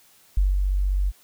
sine tone with ADSR envelope, 47.7 Hz, G1, 47 cents flat, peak -15 dBFS, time 0.37-1.12 s, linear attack 5 ms, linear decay 180 ms, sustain -4 dB, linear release 36 ms, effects white hiss -56 dBFS RMS until 1.23 s

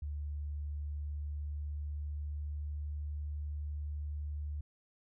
sine tone with pitch glide, 73.42 to 74.02 Hz, D2 to D2, 0 to +14 cents, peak -36 dBFS, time 0.02-4.61 s, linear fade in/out 5 ms, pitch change +14 cents, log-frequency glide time 0.62-3.03 s, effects none

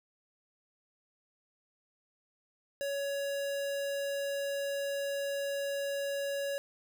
square tone, 560 Hz, C#5, 18 cents sharp, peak -33 dBFS, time 2.81-6.58 s, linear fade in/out 0 ms, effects none

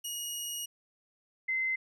15% pulse / sine tone pair in turn, 2886 / 2063 Hz, F#7 / C7, -44 / -25 cents, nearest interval tritone, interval 581 cents, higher first, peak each -28 dBFS, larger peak neither, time 0.04-0.66 / 1.48-1.76 s, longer first, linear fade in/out 10 ms, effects none

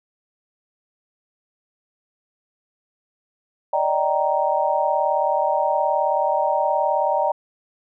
sine chord, Eb major seventh, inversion third, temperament just, 583.4 / 622.3 / 777.8 / 933.4 Hz, D5 / Eb5 / G5 / Bb5, -12 / 0 / -14 / +2 cents, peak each -23 / -24 / -23 / -22 dBFS, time 3.73-7.32 s, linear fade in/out 5 ms, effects none

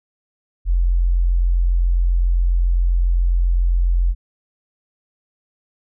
sine tone, 43.71 Hz, F1, 2 cents sharp, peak -13 dBFS, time 0.65-4.15 s, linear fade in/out 50 ms, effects none

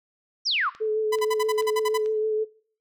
sine exponential sweep, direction down, 6000 to 970 Hz, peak -21 dBFS, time 0.45-0.7 s, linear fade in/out 20 ms
click train, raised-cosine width 0.2 ms, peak -28 dBFS, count 4, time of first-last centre 0.75-2.06 s, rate 2.29 Hz
sine tone with vibrato, 433 Hz, A4, 28 cents flat, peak -22 dBFS, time 0.8-2.45 s, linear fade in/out 20 ms, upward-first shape sine, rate 6.3 Hz, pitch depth 21 cents each way
sawtooth tone bursts, 1001 Hz, B5, 23 cents sharp, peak -21 dBFS, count 10, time 1.12-1.979 s, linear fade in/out 10 ms, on 40 ms, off 51 ms
effects noise-tail reverb RT60 0.5 s tail -19 dB re dry

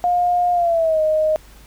sine tone with pitch glide, 710 to 621.7 Hz, F5 to D#5, +28 to -2 cents, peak -14 dBFS, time 0.04-1.36 s, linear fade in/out 0 ms, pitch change -230 cents, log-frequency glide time 0.53-1.01 s, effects added 50 Hz sine -44 dBFS peak until 1.66 s + pink hiss -48 dBFS RMS until 1.66 s

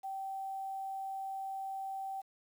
sine tone with quantisation, 775 Hz, G5, 20 cents flat, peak -37 dBFS, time 0.03-2.22 s, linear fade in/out 20 ms, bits 10, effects none

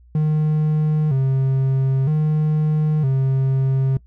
triangle tone with vibrato, 143.2 Hz, D3, 43 cents flat, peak -13 dBFS, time 0.15-3.97 s, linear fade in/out 2 ms, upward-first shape square, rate 0.52 Hz, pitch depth 120 cents each way, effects noise-tail reverb RT60 0.1 s tail -21 dB re dry + added 60 Hz sine -46 dBFS peak until 4.06 s

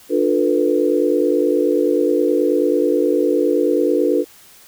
sine chord, B half-diminished seventh, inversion first, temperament just, 296.3 / 355.6 / 444.5 / 493.9 Hz, D4 / F4 / A4 / B4, +15 / +31 / +18 / 0 cents, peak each -19 dBFS, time 0.09-4.25 s, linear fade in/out 50 ms, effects white hiss -46 dBFS RMS until 4.67 s

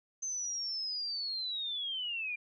sine linear sweep, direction down, 6260 to 2374 Hz, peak -34 dBFS, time 0.22-2.36 s, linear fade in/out 10 ms, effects none

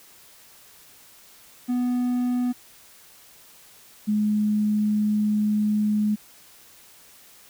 triangle / sine tone pair in turn, 246.9 / 210.8 Hz, B3 / G#3, 0 / +26 cents, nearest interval minor third, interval 274 cents, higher first, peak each -19 dBFS, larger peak neither, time 1.68-2.53 / 4.07-6.16 s, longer second, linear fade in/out 20 ms, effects white hiss -51 dBFS RMS until 7.49 s

